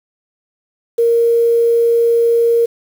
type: tone with quantisation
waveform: sine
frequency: 466.2 Hz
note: A#4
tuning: in tune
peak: -9 dBFS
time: 0.98-2.66 s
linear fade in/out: 10 ms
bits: 6
effects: none